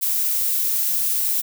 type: noise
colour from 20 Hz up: violet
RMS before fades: -21 dBFS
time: 0.01-1.42 s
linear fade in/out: 20 ms
effects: none